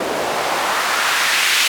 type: noise with band-pass filter sweep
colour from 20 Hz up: white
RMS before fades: -18 dBFS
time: 0-1.68 s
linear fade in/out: 5 ms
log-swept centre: 460 to 2600 Hz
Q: 1.2
effects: none